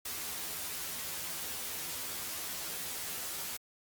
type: noise with comb filter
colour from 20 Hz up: white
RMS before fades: -39 dBFS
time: 0.05-3.57 s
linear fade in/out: 5 ms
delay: 12 ms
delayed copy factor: +0.9
effects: Opus 48 kbps